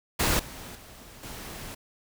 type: noise with level steps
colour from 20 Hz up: pink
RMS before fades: -24 / -42 / -48 / -40 dBFS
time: 0.19-1.75 s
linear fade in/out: 10 ms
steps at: 0.39 / 0.75 / 1.23 s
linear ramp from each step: 5 ms
effects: none